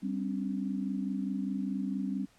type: chord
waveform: sine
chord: G suspended fourth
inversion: none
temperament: equal with one note detuned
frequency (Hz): 196 / 261.6 / 286.3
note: G3 / C4 / D4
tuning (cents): 0 / 0 / -44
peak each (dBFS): -33 / -35 / -39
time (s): 0.02-2.26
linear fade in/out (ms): 20
effects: pink hiss -64 dBFS RMS until 2.38 s + low-pass 10000 Hz 12 dB/octave